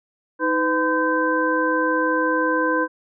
sine tone cluster, 316.6 / 503 / 1018 / 1552 Hz, D#4 / B4 / C6 / G6, +30 / +32 / -48 / -18 cents, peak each -23 dBFS, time 0.39-2.88 s, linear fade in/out 50 ms, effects none

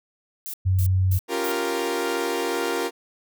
violet noise bursts, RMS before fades -33 dBFS, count 4, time 0.46-1.518 s, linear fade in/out 0 ms, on 77 ms, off 250 ms
sine tone, 93.5 Hz, F#2, 19 cents sharp, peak -17 dBFS, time 0.65-1.19 s, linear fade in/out 20 ms
sawtooth chord, G half-diminished seventh, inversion second, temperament equal, 277.2 / 349.2 / 392 / 466.2 Hz, Db4 / F4 / G4 / Bb4, 0 / 0 / 0 / 0 cents, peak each -29 / -24 / -27 / -23 dBFS, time 1.28-2.91 s, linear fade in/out 50 ms
effects none

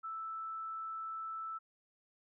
sine tone, 1318.5 Hz, E6, in tune, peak -39 dBFS, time 0.03-1.59 s, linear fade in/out 20 ms, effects none

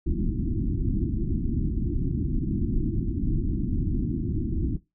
pink low-pass noise, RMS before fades -26 dBFS, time 0.06-4.77 s, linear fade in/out 10 ms, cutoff 350 Hz, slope 96 dB/octave, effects noise-tail reverb RT60 0.2 s tail -17 dB re dry

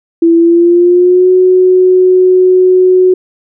sine tone with pitch glide, 334.1 to 368.6 Hz, E4 to F#4, +23 to -7 cents, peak -3 dBFS, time 0.22-3.14 s, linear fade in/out 5 ms, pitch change +170 cents, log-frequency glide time 0.36-1.3 s, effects none

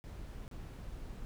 brown noise with dropouts, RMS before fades -45 dBFS, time 0.04-1.25 s, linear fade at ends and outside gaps 0 ms, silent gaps 0.479-0.513 s, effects none

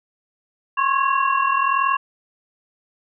sine tone cluster, 1060 / 1101 / 1657 / 2753 Hz, C6 / C#6 / G#6 / F7, +22 / -12 / -4 / -25 cents, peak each -21 / -19 / -26 / -27 dBFS, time 0.77-1.97 s, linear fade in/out 10 ms, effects none

